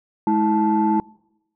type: tone cluster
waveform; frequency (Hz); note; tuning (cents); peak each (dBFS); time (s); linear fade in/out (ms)
sine; 212 / 323 / 875; G#3 / E4 / A5; +36 / -35 / -10; -19; 0.27-1; 2
effects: noise-tail reverb RT60 0.9 s tail -25 dB re dry + tanh soft clip ceiling -9 dBFS